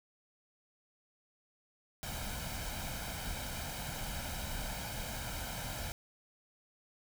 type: noise with comb filter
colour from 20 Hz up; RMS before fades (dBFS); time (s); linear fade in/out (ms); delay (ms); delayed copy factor
pink; -40; 2.03-5.92; 0; 1.3; +0.65
effects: none